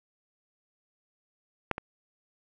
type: clicks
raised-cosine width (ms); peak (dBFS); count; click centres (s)
0.5; -11 / -19; 2; 1.713 / 1.781
effects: none